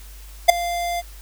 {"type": "tone with ADSR envelope", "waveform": "square", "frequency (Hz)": 695, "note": "F5", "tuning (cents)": -9, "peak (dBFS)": -4, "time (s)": [0.48, 1.02], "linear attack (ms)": 16, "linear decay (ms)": 7, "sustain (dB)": -19, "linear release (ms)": 29, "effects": ["added 50 Hz sine -38 dBFS peak until 1.21 s", "white hiss -47 dBFS RMS until 1.21 s"]}